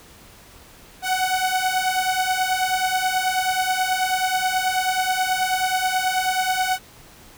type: beating tone pair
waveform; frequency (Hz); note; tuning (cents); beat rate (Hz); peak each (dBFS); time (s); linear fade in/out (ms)
sawtooth; 740 / 749.3; F#5 / F#5; 0 / +22; 9.3; -20 / -18; 1.02-6.79; 50
effects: pink hiss -47 dBFS RMS until 7.37 s